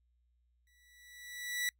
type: tone with exponential growth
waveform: sawtooth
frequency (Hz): 1956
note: B6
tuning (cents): -17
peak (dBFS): -27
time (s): 0.67-1.69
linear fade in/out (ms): 1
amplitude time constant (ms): 220
effects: noise-tail reverb RT60 0.1 s tail -26 dB re dry + added 60 Hz sine -70 dBFS peak until 1.79 s